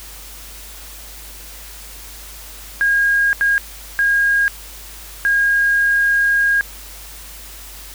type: tone bursts at uneven times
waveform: sine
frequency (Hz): 1628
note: G#6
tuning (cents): -35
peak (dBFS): -12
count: 4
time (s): 2.81-3.33 / 3.41-3.58 / 3.99-4.48 / 5.25-6.61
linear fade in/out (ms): 0
effects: added 50 Hz sine -38 dBFS peak until 7.94 s + white hiss -37 dBFS RMS until 7.94 s